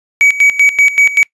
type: tone with tremolo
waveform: triangle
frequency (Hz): 2269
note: C#7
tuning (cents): +40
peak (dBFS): -3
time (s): 0.21-1.23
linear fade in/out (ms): 0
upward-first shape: square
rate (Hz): 5.2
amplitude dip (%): 80
effects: noise-tail reverb RT60 0.1 s tail -23 dB re dry + resampled to 24000 Hz